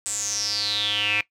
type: tone with band-pass filter sweep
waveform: square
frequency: 103.83 Hz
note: G#2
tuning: in tune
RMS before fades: -25 dBFS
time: 0.06-1.21 s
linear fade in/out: 0 ms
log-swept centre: 8000 to 2400 Hz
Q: 9.3
effects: noise-tail reverb RT60 0.1 s tail -18 dB re dry